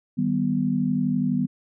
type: chord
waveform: sine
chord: Eb augmented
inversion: none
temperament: equal with one note detuned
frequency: 155.56 / 194.64 / 246.9 Hz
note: Eb3 / G3 / B3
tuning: 0 / -12 / 0 cents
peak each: -27 / -25 / -23 dBFS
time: 0.17-1.47 s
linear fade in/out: 20 ms
effects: none